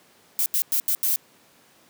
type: noise bursts at uneven times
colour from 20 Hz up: violet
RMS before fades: -22 dBFS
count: 5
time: 0.39-0.46 / 0.54-0.62 / 0.72-0.8 / 0.88-0.95 / 1.03-1.16 s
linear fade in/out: 0 ms
effects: pink hiss -56 dBFS RMS until 1.89 s + high-pass 200 Hz 12 dB/octave